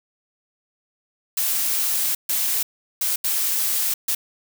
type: noise bursts at uneven times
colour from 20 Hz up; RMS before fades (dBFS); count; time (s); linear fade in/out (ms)
blue; -22; 5; 1.37-2.15 / 2.29-2.63 / 3.01-3.16 / 3.24-3.94 / 4.08-4.15; 5
effects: none